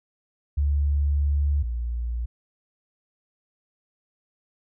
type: tone pair in turn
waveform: sine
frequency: 71.9 / 59.08 Hz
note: D2 / A#1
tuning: -36 / +24 cents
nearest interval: minor third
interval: 340 cents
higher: first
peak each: -19 / -25 dBFS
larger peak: first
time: 0.57-1.63 / 1.63-2.26 s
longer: first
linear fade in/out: 10 ms
effects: none